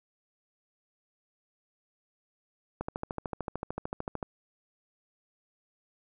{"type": "click train", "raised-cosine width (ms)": 1, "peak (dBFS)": -19, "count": 20, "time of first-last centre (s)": [2.81, 4.228], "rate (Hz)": 13.4, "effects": []}